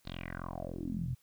10% pulse tone with low-pass filter sweep, 43.65 Hz, F1, in tune, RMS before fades -39 dBFS, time 0.05-1.15 s, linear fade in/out 10 ms, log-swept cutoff 4300 to 110 Hz, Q 6.1, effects white hiss -70 dBFS RMS until 1.22 s

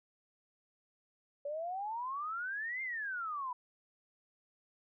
sine exponential two-way sweep, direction up then down, 563 to 2130 to 972 Hz, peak -36 dBFS, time 1.45-3.53 s, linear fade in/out 5 ms, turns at 2.82 s, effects none

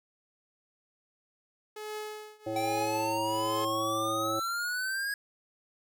sawtooth tone with tremolo, 426 Hz, G#4, 44 cents sharp, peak -31 dBFS, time 1.76-3.65 s, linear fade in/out 5 ms, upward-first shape triangle, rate 1.2 Hz, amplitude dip 95%
harmonic tone, 110 Hz, A2, in tune, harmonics 1 / 3 / 5 / 7, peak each -43 / -35 / -34 / -41 dBFS, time 2.46-4.4 s, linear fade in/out 10 ms
square exponential sweep, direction up, 772 to 1661.2 Hz, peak -31 dBFS, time 2.56-5.14 s, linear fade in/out 2 ms
effects none

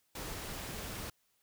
pink noise, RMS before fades -42 dBFS, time 0.15-1.1 s, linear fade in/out 5 ms, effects white hiss -75 dBFS RMS until 1.42 s

